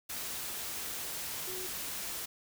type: tone in noise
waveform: sine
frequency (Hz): 370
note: F#4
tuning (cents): 0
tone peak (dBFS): -43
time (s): 1.47-1.67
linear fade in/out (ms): 10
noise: white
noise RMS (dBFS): -39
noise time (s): 0.09-2.26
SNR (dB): -7
effects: none